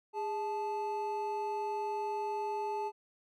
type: tone pair together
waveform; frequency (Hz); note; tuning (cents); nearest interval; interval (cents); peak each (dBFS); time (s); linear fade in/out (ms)
triangle; 410.6 / 870; G#4 / A5; -20 / -20; octave + minor second; 1300; -35 / -33; 0.13-2.92; 50
effects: none